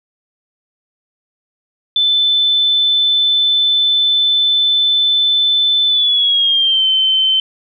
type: tone with pitch glide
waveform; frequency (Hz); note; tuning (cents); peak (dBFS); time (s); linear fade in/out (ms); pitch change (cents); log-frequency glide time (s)
sine; 3520 to 3082; A7 to G7; 0 to -30; -10; 1.96-7.4; 2; -230; 5.87-6.86
effects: none